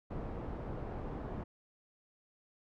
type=low-pass noise; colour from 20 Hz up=pink; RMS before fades=-41 dBFS; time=0.1-1.44 s; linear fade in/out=10 ms; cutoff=780 Hz; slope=12 dB/octave; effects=none